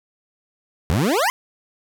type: exponential sweep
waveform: 25% pulse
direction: up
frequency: 69.9 to 1070 Hz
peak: -13 dBFS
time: 0.9-1.3 s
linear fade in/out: 0 ms
effects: none